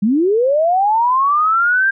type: linear sweep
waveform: sine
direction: up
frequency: 190 to 1605 Hz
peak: -11 dBFS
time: 0.02-1.91 s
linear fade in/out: 10 ms
effects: none